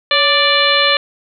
harmonic tone with a mistuned harmonic, 587.3 Hz, D5, in tune, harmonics 1 / 2 / 3 / 4 / 5 / 6 / 7, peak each -18 / -18 / -18 / -18 / -18 / -18 / -18 dBFS, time 0.11-0.97 s, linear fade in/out 2 ms, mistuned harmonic 1, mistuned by -73 cents, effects none

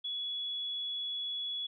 sine tone, 3386 Hz, G#7, 33 cents sharp, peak -34 dBFS, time 0.04-1.67 s, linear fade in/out 10 ms, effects none

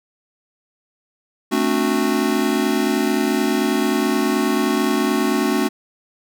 square chord, D dominant seventh, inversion second, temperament just, 220.2 / 264.3 / 293.7 / 367.1 Hz, A3 / C4 / D4 / F#4, +2 / +18 / 0 / -14 cents, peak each -23 dBFS, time 1.51-5.69 s, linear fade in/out 20 ms, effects none

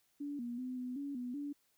sine tone with pitch steps, 287.6 / 239.4 / 254 / 250.4 / 282.2 / 246.6 / 287.6 Hz, D4 / A#3 / B3 / B3 / C#4 / B3 / D4, -36 / +46 / +49 / +24 / +31 / -2 / -36 cents, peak -38 dBFS, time 0.2-1.53 s, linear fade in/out 10 ms, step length 190 ms, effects white hiss -75 dBFS RMS until 1.77 s

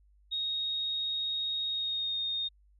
sine tone with pitch glide, 3745 to 3693 Hz, A#7 to A#7, +7 to -17 cents, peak -30 dBFS, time 0.31-2.49 s, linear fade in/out 20 ms, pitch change -24 cents, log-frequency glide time 1.67-2.18 s, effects added 50 Hz sine -60 dBFS peak until 2.79 s

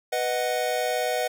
square chord, B major, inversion none, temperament equal, 493.9 / 622.3 / 740 Hz, B4 / D#5 / F#5, 0 / 0 / 0 cents, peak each -29 dBFS, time 0.12-1.28 s, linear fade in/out 10 ms, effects none

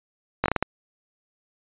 slowing click train, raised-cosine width 0.5 ms, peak -6 dBFS, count 6, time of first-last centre 0.44-0.626 s, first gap 18 ms, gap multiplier 1.37, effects resampled to 8000 Hz

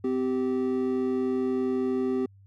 triangle tone pair together, 256.1 / 388.6 Hz, C4 / G4, -37 / -15 cents, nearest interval perfect fifth, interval 722 cents, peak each -25 dBFS, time 0.04-2.26 s, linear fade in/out 5 ms, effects added 98 Hz sine -51 dBFS peak until 2.46 s

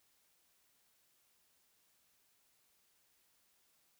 silence, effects white hiss -74 dBFS RMS until 3.99 s

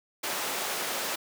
pink high-pass noise, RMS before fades -32 dBFS, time 0.23-1.16 s, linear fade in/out 10 ms, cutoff 450 Hz, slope 12 dB/octave, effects none

